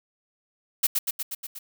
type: noise with echo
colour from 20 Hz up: blue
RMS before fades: -20 dBFS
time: 0.83-0.87 s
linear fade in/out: 10 ms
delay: 120 ms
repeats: 6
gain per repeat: -3 dB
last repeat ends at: 1.59 s
effects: none